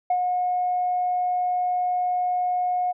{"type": "tone with ADSR envelope", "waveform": "sine", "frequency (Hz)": 723, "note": "F#5", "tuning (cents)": -40, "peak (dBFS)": -16, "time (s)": [0.1, 2.93], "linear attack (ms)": 5, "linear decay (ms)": 63, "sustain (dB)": -4, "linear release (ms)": 25, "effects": ["tanh soft clip ceiling -15 dBFS"]}